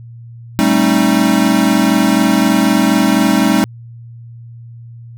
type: chord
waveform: square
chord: A half-diminished seventh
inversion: third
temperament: equal with one note detuned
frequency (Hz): 196 / 220 / 268.1 / 311.1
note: G3 / A3 / C4 / Eb4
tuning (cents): 0 / 0 / +42 / 0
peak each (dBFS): -16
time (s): 0.59-3.64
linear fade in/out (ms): 0
effects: added 117 Hz sine -31 dBFS peak until 5.17 s